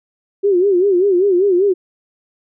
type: tone with vibrato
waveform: sine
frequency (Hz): 378.1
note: F#4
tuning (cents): +38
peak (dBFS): -10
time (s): 0.43-1.74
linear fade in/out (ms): 20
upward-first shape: sine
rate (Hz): 5.1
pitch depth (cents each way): 140
effects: none